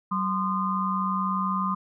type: tone cluster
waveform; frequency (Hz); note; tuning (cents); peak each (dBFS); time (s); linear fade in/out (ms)
sine; 189.7 / 1038 / 1222; F#3 / C6 / D#6; +43 / -14 / -32; -28 / -28 / -28; 0.11-1.75; 10
effects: none